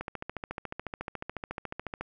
click train, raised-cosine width 0.5 ms, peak -20 dBFS, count 29, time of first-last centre 0.01-2.01 s, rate 14 Hz, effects none

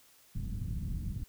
pink low-pass noise, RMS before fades -36 dBFS, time 0.35-1.24 s, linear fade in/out 10 ms, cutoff 190 Hz, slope 24 dB/octave, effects white hiss -62 dBFS RMS until 1.28 s

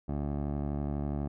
15% pulse tone with low-pass filter, 72.2 Hz, D2, 29 cents flat, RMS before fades -33 dBFS, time 0.08-1.28 s, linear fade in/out 10 ms, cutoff 660 Hz, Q 0.97, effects none

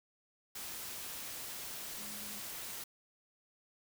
sine tone in noise, 207.7 Hz, G#3, in tune, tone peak -53 dBFS, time 1.98-2.4 s, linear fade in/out 5 ms, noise white, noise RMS -44 dBFS, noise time 0.55-2.84 s, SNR -12 dB, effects none

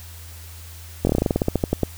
slowing click train, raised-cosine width 2 ms, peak -5 dBFS, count 16, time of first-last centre 1.05-1.833 s, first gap 21 ms, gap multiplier 1.12, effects added 83 Hz sine -38 dBFS peak until 1.97 s + white hiss -44 dBFS RMS until 1.97 s

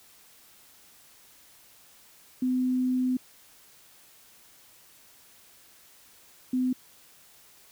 sine tone bursts at uneven times, 254.3 Hz, C4, 49 cents flat, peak -23 dBFS, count 2, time 2.42-3.17 / 6.53-6.73 s, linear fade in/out 5 ms, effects white hiss -56 dBFS RMS until 7.71 s

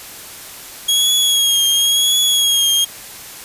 sawtooth tone with vibrato, 3300 Hz, G#7, 12 cents flat, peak -9 dBFS, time 0.88-2.85 s, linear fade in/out 10 ms, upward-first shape triangle, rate 0.95 Hz, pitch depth 49 cents each way, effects white hiss -34 dBFS RMS until 3.44 s + resampled to 32000 Hz

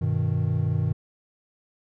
triangle chord, G augmented, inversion none, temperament equal, 98 / 123.47 / 155.56 Hz, G2 / B2 / D#3, 0 / 0 / 0 cents, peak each -24 dBFS, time 0.01-0.93 s, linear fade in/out 10 ms, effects none

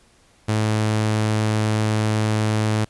sawtooth tone, 108.1 Hz, A2, 30 cents flat, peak -14 dBFS, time 0.48-2.85 s, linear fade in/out 10 ms, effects pink hiss -56 dBFS RMS until 2.89 s + resampled to 24000 Hz

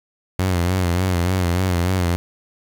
sawtooth tone with vibrato, 90 Hz, F#2, 47 cents flat, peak -13 dBFS, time 0.39-2.16 s, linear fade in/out 0 ms, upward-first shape sine, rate 3.4 Hz, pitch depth 84 cents each way, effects 7-bit

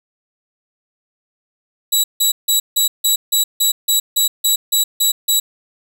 15% pulse tone bursts, 3905 Hz, B7, 20 cents flat, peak -5 dBFS, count 13, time 1.92-5.4 s, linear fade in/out 10 ms, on 120 ms, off 160 ms, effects none

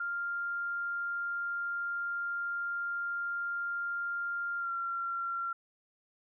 sine tone with pitch glide, 1396.9 to 1372.9 Hz, F6 to F6, 0 to -30 cents, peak -32 dBFS, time 0-5.53 s, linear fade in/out 5 ms, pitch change -30 cents, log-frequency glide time 4.58-4.7 s, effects none

